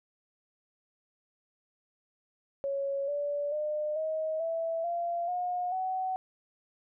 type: tone with pitch steps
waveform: sine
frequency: 554 / 578.5 / 604.1 / 630.9 / 658.8 / 688 / 718.4 / 750.3 Hz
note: C#5 / D5 / D5 / D#5 / E5 / F5 / F5 / F#5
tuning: -1 / -26 / +49 / +24 / -1 / -26 / +49 / +24 cents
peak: -29 dBFS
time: 2.64-6.16 s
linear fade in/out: 0 ms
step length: 440 ms
effects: none